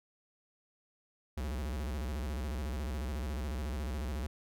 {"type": "tone with vibrato", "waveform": "square", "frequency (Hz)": 68, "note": "C#2", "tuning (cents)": -33, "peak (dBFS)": -35, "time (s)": [1.37, 4.27], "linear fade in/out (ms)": 5, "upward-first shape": "square", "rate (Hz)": 14, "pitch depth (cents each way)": 180, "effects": []}